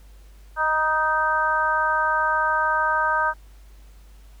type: harmonic tone with a mistuned harmonic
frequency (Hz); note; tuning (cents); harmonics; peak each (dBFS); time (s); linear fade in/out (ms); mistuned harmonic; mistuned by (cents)
311.1; D#4; 0; 2 / 3 / 4 / 5; -29 / -23 / -24 / -23; 0.56-3.34; 50; 3; +18
effects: added 50 Hz sine -44 dBFS peak until 4.4 s + pink hiss -58 dBFS RMS until 4.4 s